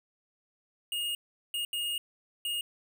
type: tone bursts at uneven times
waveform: square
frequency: 2852 Hz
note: F7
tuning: 36 cents sharp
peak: -31 dBFS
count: 4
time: 0.92-1.15 / 1.54-1.65 / 1.73-1.98 / 2.45-2.61 s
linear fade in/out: 2 ms
effects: none